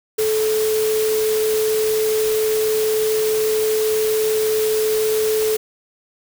sine tone in noise, 434 Hz, A4, 24 cents flat, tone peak -16 dBFS, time 0.18-5.57 s, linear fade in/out 10 ms, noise white, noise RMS -27 dBFS, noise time 0.18-5.57 s, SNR +8 dB, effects none

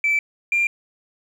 sine tone pair in turn, 2321 / 2385 Hz, D7 / D7, -21 / +26 cents, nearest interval unison, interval 47 cents, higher second, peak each -15 dBFS, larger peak neither, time 0.04-0.19 / 0.52-0.67 s, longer neither, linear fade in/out 2 ms, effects tanh soft clip ceiling -13 dBFS + 8-bit

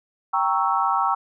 sine chord, G diminished seventh, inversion none, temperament equal, 784 / 932.3 / 1108.7 / 1318.5 Hz, G5 / Bb5 / Db6 / Fb6, 0 / 0 / 0 / 0 cents, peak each -24 dBFS, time 0.33-1.15 s, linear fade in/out 10 ms, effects none

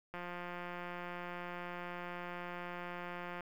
click train, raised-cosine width 0.5 ms, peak -29 dBFS, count 576, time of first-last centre 0.14-3.407 s, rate 176 Hz, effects 10-bit

